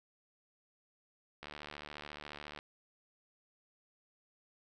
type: click train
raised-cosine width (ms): 0.3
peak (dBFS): -29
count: 87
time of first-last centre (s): 1.43-2.589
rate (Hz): 74.2
effects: none